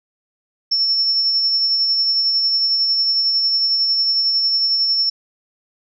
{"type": "tone with tremolo", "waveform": "sine", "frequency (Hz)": 5400, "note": "E8", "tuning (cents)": 41, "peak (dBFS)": -13, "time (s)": [0.71, 5.1], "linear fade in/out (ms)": 10, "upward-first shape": "sine", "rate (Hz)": 11, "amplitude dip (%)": 30, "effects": []}